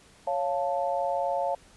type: chord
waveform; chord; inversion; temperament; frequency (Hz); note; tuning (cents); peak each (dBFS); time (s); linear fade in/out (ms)
sine; Db augmented; none; equal; 554.4 / 698.5 / 880; Db5 / F5 / A5; 0 / 0 / 0; -29 / -29 / -31; 0.27-1.55; 5
effects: pink hiss -56 dBFS RMS until 1.76 s + resampled to 24000 Hz